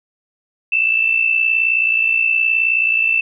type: tone pair together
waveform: sine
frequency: 2639 / 2698 Hz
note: E7 / E7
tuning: +1 / +40 cents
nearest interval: unison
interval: 39 cents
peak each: -14 / -19 dBFS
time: 0.72-3.21 s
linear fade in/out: 5 ms
effects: none